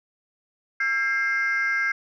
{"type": "tone cluster", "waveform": "sine", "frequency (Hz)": [1345, 1608, 2104], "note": ["E6", "G6", "C7"], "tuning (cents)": [34, 44, 9], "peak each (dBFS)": [-31, -22, -24], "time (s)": [0.8, 1.92], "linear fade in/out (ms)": 5, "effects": ["tanh soft clip ceiling -16 dBFS"]}